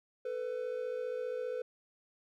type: tone pair together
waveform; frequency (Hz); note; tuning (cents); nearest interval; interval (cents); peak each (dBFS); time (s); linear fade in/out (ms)
triangle; 445.5 / 500.5; A4 / B4; +22 / +23; major second; 201; -38 / -34; 0.25-1.62; 5
effects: none